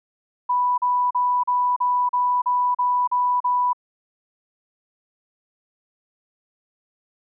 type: tone bursts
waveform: sine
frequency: 987.8 Hz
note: B5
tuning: in tune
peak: -17 dBFS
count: 10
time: 0.49-3.732 s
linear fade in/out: 10 ms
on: 290 ms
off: 38 ms
effects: none